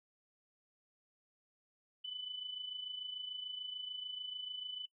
sine tone with amplitude modulation, 3000 Hz, F#7, 23 cents sharp, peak -38 dBFS, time 2.04-4.86 s, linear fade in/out 10 ms, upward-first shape sine, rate 26.8 Hz, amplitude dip 60%, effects noise-tail reverb RT60 0.1 s tail -21 dB re dry

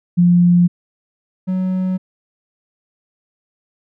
sine / triangle tone pair in turn, 175.4 / 185.83 Hz, F3 / F#3, +8 / +8 cents, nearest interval minor second, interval 100 cents, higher second, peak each -8 / -14 dBFS, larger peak first, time 0.17-0.68 / 1.47-1.98 s, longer neither, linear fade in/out 20 ms, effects none

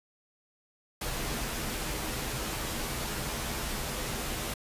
pink noise with comb filter, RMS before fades -34 dBFS, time 1.01-4.54 s, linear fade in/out 5 ms, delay 11 ms, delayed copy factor -0.5, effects resampled to 32000 Hz

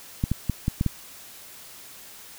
clicks, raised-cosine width 5 ms, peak -10 dBFS, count 6, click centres 0.239 / 0.316 / 0.497 / 0.681 / 0.811 / 0.863 s, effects white hiss -45 dBFS RMS until 2.38 s

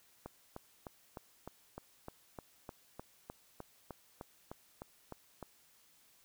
click train, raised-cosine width 1 ms, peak -30 dBFS, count 18, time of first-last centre 0.26-5.427 s, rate 3.29 Hz, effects white hiss -67 dBFS RMS until 6.24 s

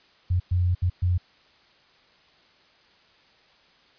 sine tone bursts at uneven times, 89.4 Hz, F2, 41 cents sharp, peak -19 dBFS, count 4, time 0.3-0.4 / 0.51-0.75 / 0.82-0.9 / 1.02-1.18 s, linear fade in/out 10 ms, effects white hiss -58 dBFS RMS until 3.98 s + resampled to 11025 Hz

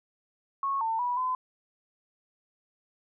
sine tone with pitch steps, 1099 / 898 / 978 / 1018 Hz, C#6 / A5 / B5 / C6, -15 / +35 / -17 / -48 cents, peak -26 dBFS, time 0.63-1.35 s, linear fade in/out 2 ms, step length 180 ms, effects none

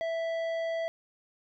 sine tone with tanh clipping, 659.3 Hz, E5, in tune, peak -31 dBFS, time 0.01-0.88 s, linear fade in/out 0 ms, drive 11 dB, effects none

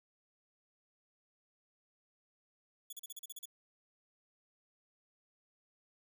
5% pulse tone bursts, 3396 Hz, G#7, 38 cents sharp, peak -36 dBFS, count 9, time 2.9-3.456 s, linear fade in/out 5 ms, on 28 ms, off 38 ms, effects none

